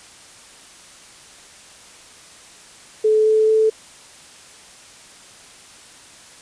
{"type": "tone with pitch steps", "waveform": "sine", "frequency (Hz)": [432.7, 435.5, 438.2], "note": ["A4", "A4", "A4"], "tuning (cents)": [-29, -18, -7], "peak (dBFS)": -12, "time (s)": [3.04, 3.7], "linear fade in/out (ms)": 10, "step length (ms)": 220, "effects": ["white hiss -44 dBFS RMS until 6.41 s", "resampled to 22050 Hz"]}